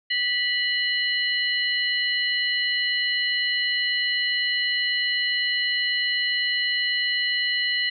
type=tone cluster; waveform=sine; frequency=1962 / 2950 / 4127 Hz; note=B6 / F#7 / C8; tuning=-12 / -6 / -25 cents; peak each=-24 / -26 / -28 dBFS; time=0.1-7.9 s; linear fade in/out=10 ms; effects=none